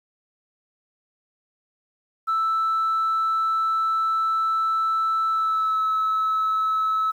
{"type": "tone with pitch glide", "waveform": "sine", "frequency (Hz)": [1320, 1298.8], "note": ["E6", "E6"], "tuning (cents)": [2, -26], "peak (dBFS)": -18, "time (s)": [2.27, 7.12], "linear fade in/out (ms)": 20, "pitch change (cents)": -28, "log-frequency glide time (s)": [5.29, 5.79], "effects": ["tanh soft clip ceiling -17 dBFS", "9-bit"]}